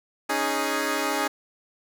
10% pulse chord, C# suspended second, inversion none, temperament equal with one note detuned, 277.2 / 309.9 / 415.3 Hz, C#4 / D#4 / G#4, 0 / -7 / 0 cents, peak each -20 dBFS, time 0.29-1.28 s, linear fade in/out 10 ms, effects none

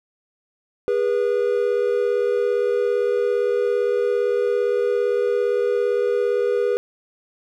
triangle tone pair together, 408.1 / 485.7 Hz, G#4 / B4, -30 / -29 cents, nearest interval minor third, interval 301 cents, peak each -19 / -18 dBFS, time 0.88-6.77 s, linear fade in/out 0 ms, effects none

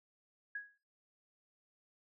sine tone with exponential decay, 1661.2 Hz, G#6, in tune, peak -36 dBFS, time 0.55-0.78 s, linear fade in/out 5 ms, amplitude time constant 48 ms, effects noise-tail reverb RT60 0.4 s tail -23 dB re dry

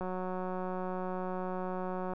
click train, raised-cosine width 1 ms, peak -24 dBFS, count 392, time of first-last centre 0.01-2.135 s, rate 184 Hz, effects none

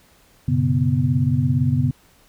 sine tone cluster, 95.8 / 122.2 / 139.7 / 246.1 Hz, G2 / B2 / C#3 / B3, -39 / -18 / +14 / -6 cents, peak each -24 / -21 / -19 / -23 dBFS, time 0.48-1.91 s, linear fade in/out 5 ms, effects pink hiss -55 dBFS RMS until 2.28 s

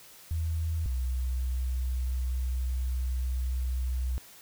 sine tone pair in turn, 80.9 / 63.15 Hz, E2 / B1, -32 / +39 cents, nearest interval major third, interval 429 cents, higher first, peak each -27 dBFS, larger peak neither, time 0.31-0.86 / 0.86-4.18 s, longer second, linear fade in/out 0 ms, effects white hiss -52 dBFS RMS until 4.41 s

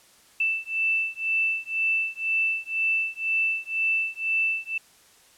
sine beating tone pair, 2653 / 2655 Hz, E7 / E7, +10 / +12 cents, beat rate 2 Hz, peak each -26 / -26 dBFS, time 0.4-4.78 s, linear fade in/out 5 ms, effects white hiss -56 dBFS RMS until 5.37 s + low-pass 11000 Hz 12 dB/octave

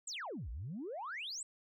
sine exponential two-way sweep, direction down then up, 8372 to 51.91 to 8372 Hz, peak -39 dBFS, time 0.07-1.43 s, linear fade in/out 5 ms, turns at 0.5 s, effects tanh soft clip ceiling -36 dBFS

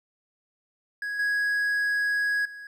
triangle tone with level steps, 1661.2 Hz, G#6, in tune, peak -27 / -21 / -37 dBFS, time 1.02-2.67 s, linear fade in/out 2 ms, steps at 1.19 / 2.45 s, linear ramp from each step 5 ms, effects none

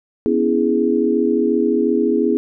sine chord, C# minor seventh, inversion third, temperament equal with one note detuned, 246.9 / 281.2 / 329.6 / 415.3 Hz, B3 / C#4 / E4 / G#4, 0 / +25 / 0 / 0 cents, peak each -19 / -22 / -19 / -18 dBFS, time 0.26-2.37 s, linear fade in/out 0 ms, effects none

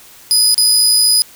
25% pulse tone with dropouts, 4978 Hz, D#8, in tune, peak -4 dBFS, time 0.31-1.22 s, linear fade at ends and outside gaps 0 ms, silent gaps 0.544-0.579 s, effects white hiss -41 dBFS RMS until 1.35 s

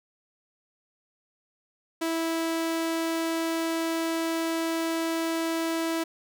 sawtooth tone, 328.1 Hz, E4, 8 cents flat, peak -22 dBFS, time 2.01-6.04 s, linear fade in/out 10 ms, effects none

